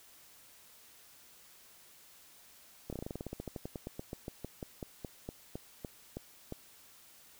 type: slowing click train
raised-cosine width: 2 ms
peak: -26 dBFS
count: 29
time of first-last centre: 2.9-6.524 s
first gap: 27 ms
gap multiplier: 1.1
effects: white hiss -59 dBFS RMS until 7.39 s